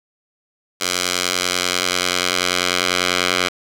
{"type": "tone with band-pass filter sweep", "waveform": "10% pulse", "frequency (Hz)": 90.2, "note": "F#2", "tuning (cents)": -44, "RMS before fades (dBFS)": -20, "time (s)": [0.8, 3.49], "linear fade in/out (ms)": 20, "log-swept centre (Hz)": [5500, 3100], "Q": 0.78, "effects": []}